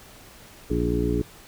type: harmonic tone with a mistuned harmonic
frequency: 58.7 Hz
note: A#1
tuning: 13 cents sharp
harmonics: 1 / 2 / 3 / 4 / 5 / 6 / 7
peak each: -27 / -30 / -30 / -32 / -27 / -31 / -28 dBFS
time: 0.7-1.22 s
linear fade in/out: 5 ms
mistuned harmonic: 7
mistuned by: +39 cents
effects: pink hiss -48 dBFS RMS until 1.47 s